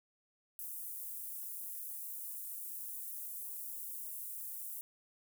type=high-pass noise; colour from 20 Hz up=pink; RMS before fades=-44 dBFS; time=0.59-4.81 s; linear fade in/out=0 ms; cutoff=11000 Hz; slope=24 dB/octave; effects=none